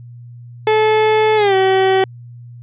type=tone with pitch glide; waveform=30% pulse; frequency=433 to 381.3 Hz; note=A4 to G4; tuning=-28 to -48 cents; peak=-8 dBFS; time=0.67-2.04 s; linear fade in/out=2 ms; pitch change=-220 cents; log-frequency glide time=1.36-1.55 s; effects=added 120 Hz sine -33 dBFS peak until 2.62 s + resampled to 8000 Hz